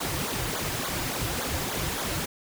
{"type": "noise with flanger", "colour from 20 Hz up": "pink", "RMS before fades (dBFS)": -30, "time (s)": [0, 2.26], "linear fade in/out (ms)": 10, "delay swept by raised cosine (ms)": [0.36, 4.86], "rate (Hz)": 3.5, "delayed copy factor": -0.9, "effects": []}